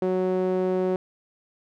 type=tone with band-pass filter; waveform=sawtooth; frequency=185 Hz; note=F#3; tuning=in tune; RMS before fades=-24 dBFS; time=0.02-0.96 s; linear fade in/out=2 ms; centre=420 Hz; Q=2.2; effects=none